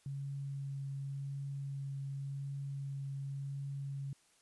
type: tone with vibrato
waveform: sine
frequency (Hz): 138.5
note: C#3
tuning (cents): -1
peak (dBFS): -38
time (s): 0.06-4.13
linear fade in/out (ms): 2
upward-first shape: triangle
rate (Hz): 0.9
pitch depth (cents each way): 11
effects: white hiss -69 dBFS RMS until 4.41 s + resampled to 24000 Hz